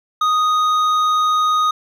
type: tone with hard clipping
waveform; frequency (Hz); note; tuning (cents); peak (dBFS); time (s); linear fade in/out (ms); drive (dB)
sine; 1244.5; D#6; 0; -15; 0.21-1.71; 5; 7
effects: none